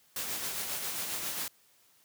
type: noise with tremolo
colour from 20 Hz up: white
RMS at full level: -34 dBFS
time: 0.16-1.48 s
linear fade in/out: 2 ms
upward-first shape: triangle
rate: 7.4 Hz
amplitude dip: 40%
effects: white hiss -65 dBFS RMS until 2.04 s + high-pass 80 Hz 12 dB/octave